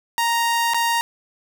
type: tone with dropouts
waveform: sawtooth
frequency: 932.3 Hz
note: A#5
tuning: in tune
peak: -14 dBFS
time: 0.18-1.01 s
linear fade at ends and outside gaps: 0 ms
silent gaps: 0.736-0.744 s
effects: none